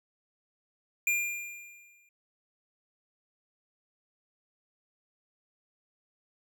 square tone with exponential decay, 2400 Hz, D7, 37 cents sharp, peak -24 dBFS, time 1.07-2.09 s, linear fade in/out 2 ms, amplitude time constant 220 ms, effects none

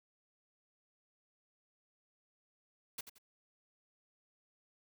white noise with echo, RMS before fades -42 dBFS, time 2.98-3.01 s, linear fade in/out 5 ms, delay 87 ms, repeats 2, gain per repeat -10 dB, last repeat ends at 3.184 s, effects none

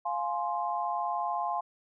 sine chord, F minor, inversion none, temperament just, 698.5 / 838.1 / 1047.7 Hz, F5 / Ab5 / C6, 0 / +16 / +2 cents, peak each -33 dBFS, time 0.05-1.61 s, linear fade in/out 10 ms, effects none

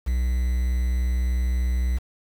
triangle tone with quantisation, 61.74 Hz, B1, in tune, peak -18 dBFS, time 0.06-1.99 s, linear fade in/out 20 ms, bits 7, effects none

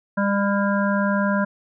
harmonic tone with a mistuned harmonic, 200.3 Hz, G3, 38 cents sharp, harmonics 1 / 3 / 5 / 7 / 8, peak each -20 / -25 / -27 / -28 / -29 dBFS, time 0.17-1.45 s, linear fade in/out 10 ms, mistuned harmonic 8, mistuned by +19 cents, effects none

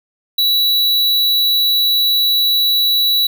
square tone, 3929 Hz, B7, 10 cents flat, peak -12 dBFS, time 0.38-3.27 s, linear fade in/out 5 ms, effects none

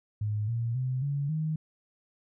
sine tone with pitch steps, 105.6 / 116.5 / 128.52 / 141.78 / 156.4 Hz, G#2 / A#2 / C3 / C#3 / D#3, +29 / -1 / -31 / +39 / +9 cents, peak -27 dBFS, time 0.21-1.56 s, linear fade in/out 5 ms, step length 270 ms, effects none

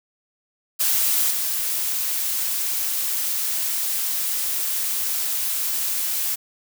blue noise with level steps, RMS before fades -20 / -24 dBFS, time 0.79-6.36 s, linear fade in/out 20 ms, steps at 1.3 s, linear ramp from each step 10 ms, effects none

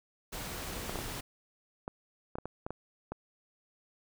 pink noise, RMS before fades -40 dBFS, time 0.32-1.21 s, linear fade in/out 10 ms
clicks, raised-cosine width 1 ms, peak -23 dBFS, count 10, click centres 0.895 / 0.957 / 0.989 / 1.879 / 2.355 / 2.385 / 2.456 / 2.665 / 2.706 / 3.12 s
effects none

